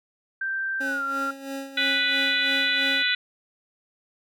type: tone with pitch glide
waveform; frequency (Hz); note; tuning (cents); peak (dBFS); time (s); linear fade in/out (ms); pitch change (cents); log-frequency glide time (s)
sine; 1567 to 1380; G6 to F6; -1 to -21; -25; 0.41-1.31; 5; -220; 0.82-1.03
type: tone with tremolo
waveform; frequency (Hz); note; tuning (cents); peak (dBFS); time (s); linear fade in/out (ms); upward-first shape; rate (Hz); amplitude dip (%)
25% pulse; 272.7; C#4; -28; -26; 0.8-3.03; 10; sine; 3; 70
type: harmonic tone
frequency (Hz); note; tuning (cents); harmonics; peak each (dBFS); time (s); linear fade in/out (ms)
493.9; B4; 0; 3 / 4 / 5 / 6 / 7 / 8; -26 / -27 / -28 / -32 / -28 / -28; 1.77-3.15; 5
effects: none